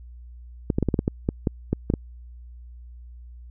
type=clicks; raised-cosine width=3 ms; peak=-8 dBFS; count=12; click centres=0.702 / 0.785 / 0.827 / 0.887 / 0.942 / 0.991 / 1.079 / 1.289 / 1.472 / 1.73 / 1.901 / 1.938 s; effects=added 60 Hz sine -40 dBFS peak until 3.5 s